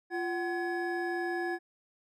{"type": "tone cluster", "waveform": "triangle", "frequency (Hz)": [347.2, 752, 1693], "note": ["F4", "F#5", "G#6"], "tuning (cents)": [-10, 28, 33], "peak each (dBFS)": [-31, -35, -35], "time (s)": [0.1, 1.59], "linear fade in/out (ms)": 50, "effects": []}